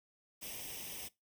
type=noise with comb filter; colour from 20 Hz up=white; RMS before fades=-45 dBFS; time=0.41-1.09 s; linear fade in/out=20 ms; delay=0.35 ms; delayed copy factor=+0.7; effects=noise-tail reverb RT60 0.2 s tail -21 dB re dry